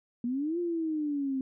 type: exponential two-way sweep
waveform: sine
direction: up then down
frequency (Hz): 233.1 to 352.8 to 260.8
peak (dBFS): -28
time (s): 0.24-1.41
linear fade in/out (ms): 2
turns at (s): 0.59
effects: none